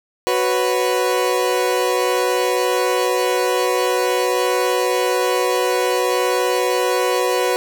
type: chord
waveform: 30% pulse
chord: F# suspended fourth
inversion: none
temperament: equal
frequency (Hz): 370 / 493.9 / 554.4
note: F#4 / B4 / C#5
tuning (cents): 0 / 0 / 0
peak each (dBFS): -18 / -16 / -22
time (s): 0.27-7.56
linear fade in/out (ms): 0
effects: none